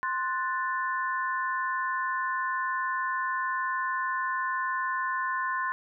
sine chord, F# diminished, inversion second, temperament equal, 1046.5 / 1480 / 1760 Hz, C6 / F#6 / A6, 0 / 0 / 0 cents, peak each -29 / -34 / -33 dBFS, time 0.03-5.72 s, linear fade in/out 0 ms, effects none

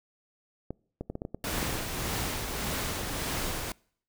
clicks, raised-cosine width 2 ms, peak -21 dBFS, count 11, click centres 0.706 / 1.01 / 1.1 / 1.154 / 1.219 / 1.251 / 1.346 / 1.581 / 1.629 / 1.694 / 1.754 s
pink noise with tremolo, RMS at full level -31 dBFS, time 1.44-3.72 s, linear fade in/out 2 ms, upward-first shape triangle, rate 1.7 Hz, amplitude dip 40%
effects noise-tail reverb RT60 0.6 s tail -26 dB re dry

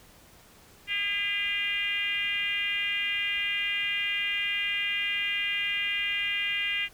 sine tone with frequency modulation, 2413 Hz, D7, 46 cents sharp, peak -26 dBFS, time 0.87-6.89 s, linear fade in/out 50 ms, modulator 393 Hz, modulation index 1.5, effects pink hiss -55 dBFS RMS until 6.93 s

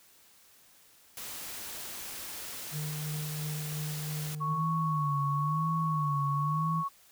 white noise, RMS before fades -41 dBFS, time 1.17-4.35 s, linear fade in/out 2 ms
triangle tone with tremolo, 151.6 Hz, D#3, 45 cents flat, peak -31 dBFS, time 2.71-4.62 s, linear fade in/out 50 ms, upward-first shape sine, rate 2.9 Hz, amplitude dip 25%
sine tone, 1108.7 Hz, C#6, in tune, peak -30 dBFS, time 4.4-6.89 s, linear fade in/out 20 ms
sine tone with vibrato, 151.9 Hz, D#3, 41 cents flat, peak -29 dBFS, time 4.47-6.84 s, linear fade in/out 50 ms, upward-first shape sine, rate 0.98 Hz, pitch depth 120 cents each way
effects white hiss -60 dBFS RMS until 7.11 s

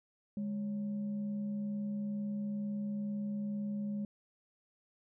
sine tone with frequency modulation, 205.6 Hz, G#3, 17 cents flat, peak -34 dBFS, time 0.37-4.05 s, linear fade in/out 2 ms, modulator 349 Hz, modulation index 0.23, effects none

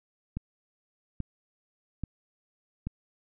click train, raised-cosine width 5 ms, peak -20 dBFS, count 4, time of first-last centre 0.37-2.87 s, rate 1.2 Hz, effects none

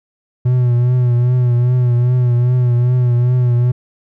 triangle tone with vibrato, 123.1 Hz, B2, 5 cents flat, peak -8 dBFS, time 0.45-3.72 s, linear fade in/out 10 ms, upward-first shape triangle, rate 2.5 Hz, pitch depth 51 cents each way, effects none

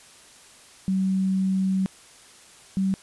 sine tone pair in turn, 190 / 191.87 Hz, F#3 / G3, +46 / -37 cents, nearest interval unison, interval 17 cents, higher second, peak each -20 dBFS, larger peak neither, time 0.88-1.86 / 2.77-2.94 s, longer first, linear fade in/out 0 ms, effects white hiss -50 dBFS RMS until 3.02 s + resampled to 24000 Hz

